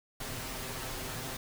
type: noise with comb filter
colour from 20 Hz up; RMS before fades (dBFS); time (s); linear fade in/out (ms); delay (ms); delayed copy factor
pink; -39; 0.2-1.37; 5; 7.7; +0.75
effects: none